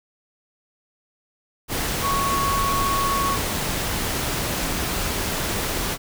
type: tone in noise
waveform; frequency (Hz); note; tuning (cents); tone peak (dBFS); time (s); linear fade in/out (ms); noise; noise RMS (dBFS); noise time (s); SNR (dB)
sine; 1108.7; C#6; 0; -21; 2.01-3.38; 50; pink; -25; 1.68-5.98; +1
effects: none